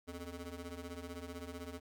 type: ring-modulated tone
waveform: 20% pulse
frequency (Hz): 173.1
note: F3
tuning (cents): -15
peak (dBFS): -36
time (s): 0.07-1.8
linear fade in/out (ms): 20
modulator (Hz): 94.4
effects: none